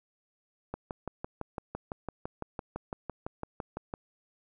click train, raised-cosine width 1 ms, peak -21 dBFS, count 20, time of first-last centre 0.74-3.939 s, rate 5.94 Hz, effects none

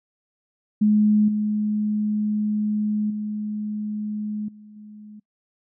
sine tone with level steps, 211.1 Hz, G#3, 29 cents sharp, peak -14 / -20 / -25 / -42 / -39 dBFS, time 0.81-5.2 s, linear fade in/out 10 ms, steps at 1.28 / 3.1 / 4.48 / 4.76 s, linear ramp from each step 5 ms, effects noise-tail reverb RT60 0.1 s tail -26 dB re dry

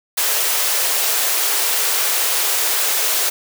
white high-pass noise, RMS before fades -18 dBFS, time 0.17-3.3 s, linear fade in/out 10 ms, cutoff 370 Hz, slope 48 dB/octave, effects none

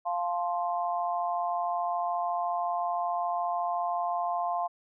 sine chord, F major, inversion none, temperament just, 698.5 / 873.1 / 1047.7 Hz, F5 / A5 / C6, 0 / -14 / +2 cents, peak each -29 / -35 / -33 dBFS, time 0.05-4.68 s, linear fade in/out 20 ms, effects none

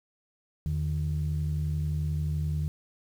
sine tone pair together, 80.9 / 152.3 Hz, E2 / D#3, -32 / -37 cents, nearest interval major seventh, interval 1095 cents, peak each -28 dBFS, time 0.66-2.68 s, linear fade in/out 0 ms, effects tanh soft clip ceiling -21 dBFS + 9-bit

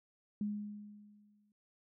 sine tone with exponential decay, 207.7 Hz, G#3, in tune, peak -32 dBFS, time 0.41-1.52 s, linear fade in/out 2 ms, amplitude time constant 240 ms, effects none

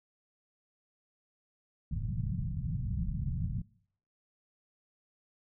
white low-pass noise, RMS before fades -34 dBFS, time 1.91-3.62 s, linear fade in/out 5 ms, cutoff 180 Hz, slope 48 dB/octave, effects noise-tail reverb RT60 0.6 s tail -22 dB re dry

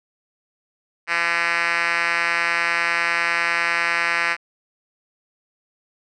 5% pulse tone with band-pass filter, 170 Hz, F3, 46 cents flat, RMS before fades -21 dBFS, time 1.07-4.37 s, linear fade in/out 50 ms, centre 2200 Hz, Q 1.8, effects resampled to 22050 Hz

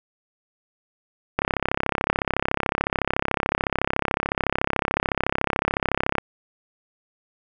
click train, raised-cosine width 0.5 ms, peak -5 dBFS, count 163, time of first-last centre 1.39-6.183 s, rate 33.8 Hz, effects none

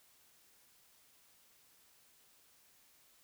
silence, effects white hiss -67 dBFS RMS until 3.23 s

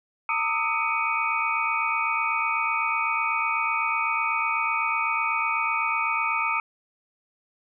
sine tone cluster, 911 / 1222 / 1290 / 2256 / 2493 Hz, A#5 / D#6 / E6 / C#7 / D#7, -40 / -32 / -38 / +30 / +3 cents, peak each -29 dBFS, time 0.29-6.6 s, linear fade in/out 2 ms, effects none

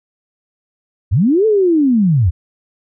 sine linear two-way sweep, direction up then down, 73.7 to 448.6 to 73.7 Hz, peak -9 dBFS, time 1.11-2.31 s, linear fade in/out 20 ms, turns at 1.46 s, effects none

